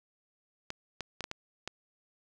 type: clicks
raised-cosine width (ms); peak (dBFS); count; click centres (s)
0.2; -19; 6; 0.704 / 1.007 / 1.207 / 1.241 / 1.314 / 1.676
effects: none